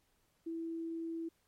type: tone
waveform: sine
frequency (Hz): 329.6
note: E4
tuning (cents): 0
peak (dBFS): -37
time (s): 0.46-1.29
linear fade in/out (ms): 10
effects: pink hiss -75 dBFS RMS until 1.47 s + MP3 64 kbps